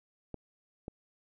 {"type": "clicks", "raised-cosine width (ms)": 2, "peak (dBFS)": -26, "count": 2, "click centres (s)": [0.343, 0.881], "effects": []}